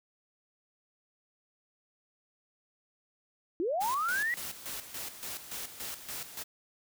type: linear sweep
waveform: sine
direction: up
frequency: 310.8 to 1975.5 Hz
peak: -28 dBFS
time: 3.6-4.34 s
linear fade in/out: 0 ms
type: noise with tremolo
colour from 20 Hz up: white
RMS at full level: -39 dBFS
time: 3.8-6.44 s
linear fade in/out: 20 ms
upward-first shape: square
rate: 3.5 Hz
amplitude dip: 65%
effects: none